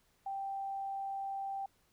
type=tone; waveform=sine; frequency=784 Hz; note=G5; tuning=in tune; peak=-36 dBFS; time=0.26-1.66 s; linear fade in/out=5 ms; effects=pink hiss -72 dBFS RMS until 1.92 s